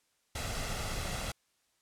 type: noise with comb filter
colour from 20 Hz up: pink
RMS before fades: -36 dBFS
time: 0.35-1.32 s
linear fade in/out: 5 ms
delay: 1.5 ms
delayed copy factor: +0.5
effects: white hiss -74 dBFS RMS until 1.81 s + low-pass 10000 Hz 12 dB/octave